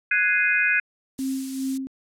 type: chord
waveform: sine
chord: Ab dominant seventh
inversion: third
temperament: equal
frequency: 1480 / 1661.2 / 2093 / 2489 Hz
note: Gb6 / Ab6 / C7 / Eb7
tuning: 0 / 0 / 0 / 0 cents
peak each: -24 / -23 / -26 / -22 dBFS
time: 0.11-0.8 s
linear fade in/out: 5 ms
type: noise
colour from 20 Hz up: violet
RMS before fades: -31 dBFS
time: 1.18-1.78 s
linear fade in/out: 10 ms
type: tone with tremolo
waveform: sine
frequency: 266.1 Hz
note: C4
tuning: 29 cents sharp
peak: -23 dBFS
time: 1.19-1.87 s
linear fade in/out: 0 ms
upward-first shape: sine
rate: 2.5 Hz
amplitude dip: 55%
effects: low-pass 8000 Hz 12 dB/octave